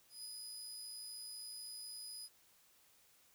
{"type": "tone with ADSR envelope", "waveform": "25% pulse", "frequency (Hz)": 4978, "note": "D#8", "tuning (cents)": 0, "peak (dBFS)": -40, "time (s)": [0.09, 2.29], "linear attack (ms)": 160, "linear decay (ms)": 5, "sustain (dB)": -2, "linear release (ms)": 44, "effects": ["white hiss -69 dBFS RMS until 3.34 s"]}